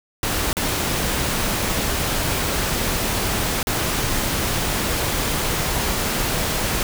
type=noise with dropouts; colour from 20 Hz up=pink; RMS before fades=-22 dBFS; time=0.23-6.83 s; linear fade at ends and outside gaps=1 ms; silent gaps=0.53-0.568 / 3.629-3.67 s; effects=none